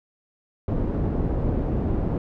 pink low-pass noise, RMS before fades -24 dBFS, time 0.68-2.18 s, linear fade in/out 2 ms, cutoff 450 Hz, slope 12 dB/octave, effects none

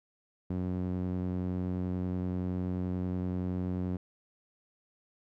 sawtooth tone with band-pass filter, 91 Hz, F#2, 28 cents flat, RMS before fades -33 dBFS, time 0.5-3.97 s, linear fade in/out 5 ms, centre 210 Hz, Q 1.2, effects none

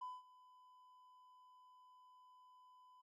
triangle tone with ADSR envelope, 1004 Hz, B5, 28 cents sharp, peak -40 dBFS, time 0.01-3.02 s, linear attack 12 ms, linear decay 200 ms, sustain -21 dB, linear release 16 ms, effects tanh soft clip ceiling -41 dBFS

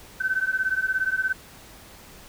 sine beating tone pair, 1521 / 1538 Hz, F#6 / G6, +47 / -33 cents, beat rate 17 Hz, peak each -25 dBFS, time 0.2-1.33 s, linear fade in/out 10 ms, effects pink hiss -47 dBFS RMS until 2.28 s

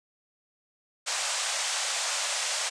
white band-pass noise, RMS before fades -30 dBFS, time 1.06-2.7 s, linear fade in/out 20 ms, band 540 to 8600 Hz, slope 48 dB/octave, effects none

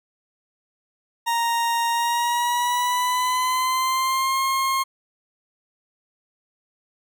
40% pulse tone with pitch glide, 932.3 to 1070.9 Hz, A#5 to C6, 0 to +40 cents, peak -19 dBFS, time 1.26-4.84 s, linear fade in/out 20 ms, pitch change +240 cents, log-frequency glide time 1.9-4.41 s, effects none

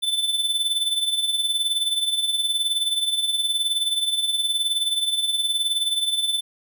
square tone with tremolo, 3520 Hz, A7, in tune, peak -18 dBFS, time 0.02-6.41 s, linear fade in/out 20 ms, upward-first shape triangle, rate 19 Hz, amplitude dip 70%, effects none

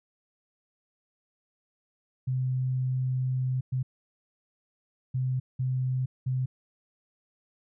sine tone bursts at uneven times, 128.8 Hz, C3, 27 cents flat, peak -25 dBFS, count 5, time 2.27-3.61 / 3.72-3.83 / 5.14-5.4 / 5.59-6.06 / 6.26-6.46 s, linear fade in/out 10 ms, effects none

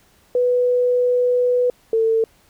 sine tone pair in turn, 493.9 / 448.8 Hz, B4 / A4, 0 / +34 cents, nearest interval major second, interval 166 cents, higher first, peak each -14 dBFS, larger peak neither, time 0.35-1.7 / 1.93-2.24 s, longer first, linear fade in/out 2 ms, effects pink hiss -56 dBFS RMS until 2.49 s

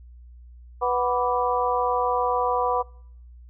harmonic tone with a mistuned harmonic, 246.9 Hz, B3, in tune, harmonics 2 / 3 / 4 / 5, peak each -25 / -26 / -25 / -28 dBFS, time 0.81-2.83 s, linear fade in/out 20 ms, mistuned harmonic 5, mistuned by -93 cents, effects noise-tail reverb RT60 0.7 s tail -26 dB re dry + added 60 Hz sine -43 dBFS peak until 3.49 s

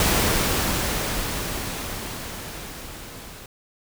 pink noise with level ramp, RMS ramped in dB -19 to -41 dBFS, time 0-3.46 s, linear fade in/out 2 ms, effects none

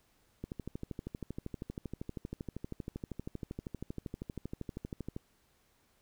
click train, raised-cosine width 3 ms, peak -26 dBFS, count 61, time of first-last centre 0.44-5.164 s, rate 12.7 Hz, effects pink hiss -71 dBFS RMS until 6.01 s

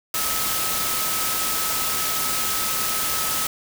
sine tone in noise, 1286 Hz, E6, 43 cents flat, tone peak -31 dBFS, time 0.14-3.47 s, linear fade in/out 2 ms, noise white, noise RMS -24 dBFS, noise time 0.14-3.47 s, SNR -10 dB, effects none

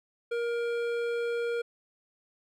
sine tone with hard clipping, 470.9 Hz, A#4, 18 cents sharp, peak -30 dBFS, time 0.31-1.62 s, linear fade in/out 10 ms, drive 12 dB, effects none

